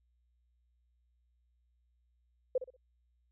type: tone with echo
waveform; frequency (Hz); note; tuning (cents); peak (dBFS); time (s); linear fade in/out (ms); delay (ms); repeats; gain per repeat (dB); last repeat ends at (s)
sine; 510; C5; -44; -26; 2.55-2.58; 5; 62; 3; -11; 2.766
effects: added 60 Hz sine -70 dBFS peak until 3.31 s